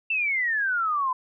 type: exponential sweep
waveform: sine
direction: down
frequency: 2706 to 1002 Hz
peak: -22 dBFS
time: 0.1-1.13 s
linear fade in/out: 5 ms
effects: none